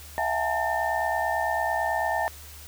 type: tone cluster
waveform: sine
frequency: 653 / 713 / 832 / 901 / 1800 Hz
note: E5 / F5 / G#5 / A5 / A6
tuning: -17 / +36 / +3 / +41 / +39 cents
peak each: -30 dBFS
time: 0.18-2.28 s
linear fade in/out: 0 ms
effects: added 74 Hz sine -45 dBFS peak until 2.67 s + white hiss -46 dBFS RMS until 2.67 s